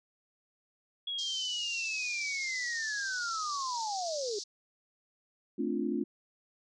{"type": "linear sweep", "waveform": "sine", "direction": "down", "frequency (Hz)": [3356, 392], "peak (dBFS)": -33, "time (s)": [1.07, 4.39], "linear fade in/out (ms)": 5}
{"type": "band-pass noise", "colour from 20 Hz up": "pink", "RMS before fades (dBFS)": -41, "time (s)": [1.18, 4.44], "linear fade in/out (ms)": 10, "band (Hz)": [4300, 6500], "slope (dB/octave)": 48}
{"type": "chord", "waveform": "sine", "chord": "D minor seventh", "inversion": "second", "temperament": "equal", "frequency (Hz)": [220, 261.6, 293.7, 349.2], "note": ["A3", "C4", "D4", "F4"], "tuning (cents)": [0, 0, 0, 0], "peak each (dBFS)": -35, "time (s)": [5.58, 6.04], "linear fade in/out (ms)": 10}
{"effects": []}